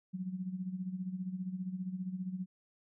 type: tone with tremolo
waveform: sine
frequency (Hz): 185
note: F#3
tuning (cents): 0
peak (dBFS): -33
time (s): 0.13-2.46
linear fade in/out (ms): 20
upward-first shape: sine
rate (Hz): 15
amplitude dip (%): 70
effects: none